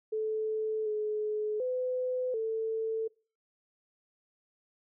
sine tone with pitch steps, 435.4 / 425.6 / 506 / 444.8 Hz, A4 / G#4 / B4 / A4, -18 / +42 / +42 / +19 cents, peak -29 dBFS, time 0.12-3.08 s, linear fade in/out 10 ms, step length 740 ms, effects noise-tail reverb RT60 0.4 s tail -25 dB re dry

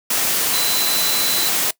sine tone in noise, 4020 Hz, B7, 30 cents sharp, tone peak -22 dBFS, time 0.53-1.49 s, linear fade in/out 5 ms, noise white, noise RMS -19 dBFS, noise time 0.1-1.71 s, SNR -6 dB, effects noise-tail reverb RT60 0.1 s tail -21 dB re dry + high-pass 150 Hz 12 dB/octave

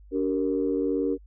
sine tone cluster, 286.7 / 382.2 / 463.8 Hz, D4 / G4 / A#4, -42 / -44 / -9 cents, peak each -26 / -28 / -27 dBFS, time 0.11-1.18 s, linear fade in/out 50 ms, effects tanh soft clip ceiling -13 dBFS + added 50 Hz sine -47 dBFS peak until 1.26 s

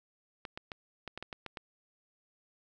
clicks, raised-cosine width 0.3 ms, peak -24 dBFS, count 9, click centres 0.452 / 0.575 / 0.718 / 1.077 / 1.176 / 1.226 / 1.328 / 1.463 / 1.572 s, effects none

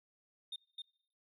sine tone with echo, 3654 Hz, A#7, 35 cents flat, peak -37 dBFS, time 0.52-0.56 s, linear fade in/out 5 ms, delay 260 ms, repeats 1, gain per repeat -3 dB, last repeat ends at 0.82 s, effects noise-tail reverb RT60 0.6 s tail -24 dB re dry + tanh soft clip ceiling -39 dBFS

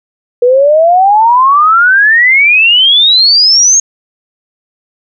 sine exponential sweep, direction up, 477.8 to 6600 Hz, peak -3 dBFS, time 0.42-3.8 s, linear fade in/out 5 ms, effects none

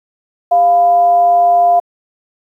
sine tone with frequency modulation, 698.5 Hz, F5, in tune, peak -6 dBFS, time 0.51-1.8 s, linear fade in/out 10 ms, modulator 300 Hz, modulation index 0.23, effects high-pass 400 Hz 12 dB/octave + 8-bit

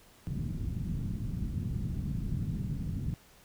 white low-pass noise, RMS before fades -34 dBFS, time 0.27-3.14 s, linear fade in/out 0 ms, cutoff 190 Hz, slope 24 dB/octave, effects pink hiss -59 dBFS RMS until 3.44 s

